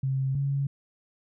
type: tone pair in turn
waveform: sine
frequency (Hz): 133.8 / 139.07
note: C3 / C#3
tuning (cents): +39 / +6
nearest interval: minor second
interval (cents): 67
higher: second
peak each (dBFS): -24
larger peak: neither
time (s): 0.03-0.35 / 0.35-0.67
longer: neither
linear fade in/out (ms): 5
effects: none